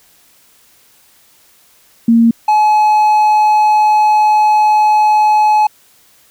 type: tone pair in turn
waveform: sine / triangle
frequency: 230.7 / 851.1 Hz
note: A#3 / G#5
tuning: -18 / +42 cents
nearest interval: octave + major seventh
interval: 2260 cents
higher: second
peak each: -5 dBFS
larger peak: neither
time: 2.08-2.31 / 2.48-5.67 s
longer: second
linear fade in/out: 5 ms
effects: white hiss -49 dBFS RMS until 6.3 s